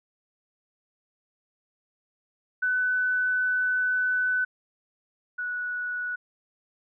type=tone pair in turn; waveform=sine; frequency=1501 / 1471.8 Hz; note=F#6 / F#6; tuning=+24 / -10 cents; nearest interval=unison; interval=34 cents; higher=first; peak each=-22 / -28 dBFS; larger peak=first; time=2.62-4.45 / 5.38-6.16 s; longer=first; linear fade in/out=10 ms; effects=none